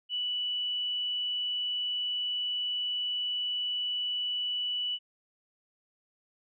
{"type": "tone", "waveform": "sine", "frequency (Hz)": 2960, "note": "F#7", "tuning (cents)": 0, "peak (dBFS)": -29, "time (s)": [0.09, 4.99], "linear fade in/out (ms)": 50, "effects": []}